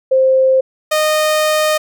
sine / sawtooth tone pair in turn, 525 / 616.1 Hz, C5 / D#5, +6 / -17 cents, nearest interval minor third, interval 277 cents, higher second, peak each -8 dBFS, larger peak neither, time 0.11-0.61 / 0.91-1.78 s, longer second, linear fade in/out 10 ms, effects none

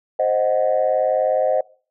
sine chord, C diminished, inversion none, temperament equal, 523.3 / 622.3 / 740 Hz, C5 / Eb5 / Gb5, 0 / 0 / 0 cents, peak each -19 / -18 / -22 dBFS, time 0.19-1.61 s, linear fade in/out 5 ms, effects noise-tail reverb RT60 0.4 s tail -22 dB re dry + tanh soft clip ceiling -8 dBFS

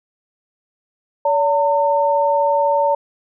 sine tone pair together, 572 / 908 Hz, D5 / A#5, -46 / -46 cents, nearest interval minor sixth, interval 800 cents, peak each -16 dBFS, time 1.25-2.95 s, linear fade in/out 5 ms, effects none

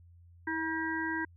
harmonic tone with a mistuned harmonic, 319.7 Hz, D#4, 47 cents sharp, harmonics 1 / 3 / 5 / 6, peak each -35 / -38 / -35 / -39 dBFS, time 0.47-1.25 s, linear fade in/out 5 ms, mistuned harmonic 1, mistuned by +21 cents, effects added 86 Hz sine -54 dBFS peak until 1.36 s

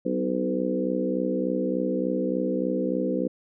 harmonic tone with a mistuned harmonic, 63.4 Hz, B1, 46 cents sharp, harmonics 3 / 4 / 5 / 6 / 7 / 8, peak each -30 / -29 / -30 / -34 / -33 / -29 dBFS, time 0.05-3.28 s, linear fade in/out 10 ms, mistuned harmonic 5, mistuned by -19 cents, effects none

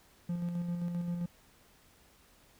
triangle tone with tremolo, 173.6 Hz, F3, 10 cents flat, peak -29 dBFS, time 0.29-1.26 s, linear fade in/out 5 ms, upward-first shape square, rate 7.6 Hz, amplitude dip 35%, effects pink hiss -63 dBFS RMS until 2.59 s

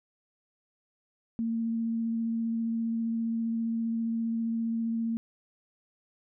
sine tone with vibrato, 228.2 Hz, A#3, 37 cents flat, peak -27 dBFS, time 1.39-5.17 s, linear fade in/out 0 ms, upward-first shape sine, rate 15 Hz, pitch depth 10 cents each way, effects none

